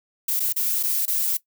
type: noise with dropouts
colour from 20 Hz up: violet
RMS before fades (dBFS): -23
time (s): 0.28-1.37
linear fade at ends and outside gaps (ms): 5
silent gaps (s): 0.396-0.402 / 0.526-0.562 / 0.829-0.834 / 1.056-1.078
effects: noise-tail reverb RT60 0.1 s tail -18 dB re dry